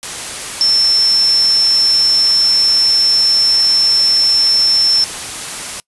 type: tone in noise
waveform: sine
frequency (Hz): 5360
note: E8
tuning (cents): +28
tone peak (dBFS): -8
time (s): 0.61-5.04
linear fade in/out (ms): 0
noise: white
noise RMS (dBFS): -24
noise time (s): 0.03-5.8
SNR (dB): +13
effects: noise-tail reverb RT60 0.1 s tail -25 dB re dry + resampled to 24000 Hz